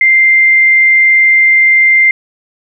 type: tone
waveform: sine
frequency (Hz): 2093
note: C7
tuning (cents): 0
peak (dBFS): -4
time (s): 0.01-2.11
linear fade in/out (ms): 2
effects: none